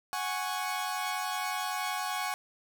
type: chord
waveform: sawtooth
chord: F# suspended second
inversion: none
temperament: equal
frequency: 740 / 830.6 / 1108.7 Hz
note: F#5 / G#5 / C#6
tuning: 0 / 0 / 0 cents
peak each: -32 dBFS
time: 0.13-2.34 s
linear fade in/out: 0 ms
effects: none